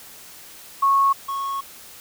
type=tone pair in turn; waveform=sine / triangle; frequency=1100 / 1100 Hz; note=C#6 / C#6; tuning=-14 / -14 cents; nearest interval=unison; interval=0 cents; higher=neither; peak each=-14 / -22 dBFS; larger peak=first; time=0.82-1.13 / 1.28-1.61 s; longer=second; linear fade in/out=10 ms; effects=white hiss -43 dBFS RMS until 2 s